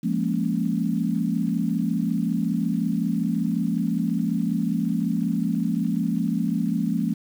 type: chord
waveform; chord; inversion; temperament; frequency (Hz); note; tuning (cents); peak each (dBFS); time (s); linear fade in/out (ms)
sine; Bb minor seventh; second; equal with one note detuned; 173.21 / 207.7 / 233.1 / 277.2; F3 / Ab3 / Bb3 / Db4; -14 / 0 / 0 / 0; -26 / -26 / -26 / -29; 0.03-7.14; 10
effects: 8-bit